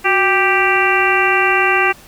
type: harmonic tone with a mistuned harmonic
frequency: 392 Hz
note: G4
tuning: in tune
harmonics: 1 / 2 / 3 / 4 / 5 / 6 / 7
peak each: -19 / -19 / -19 / -19 / -19 / -19 / -19 dBFS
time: 0.04-1.93 s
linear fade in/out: 20 ms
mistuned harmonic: 1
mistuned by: -100 cents
effects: pink hiss -42 dBFS RMS until 2.07 s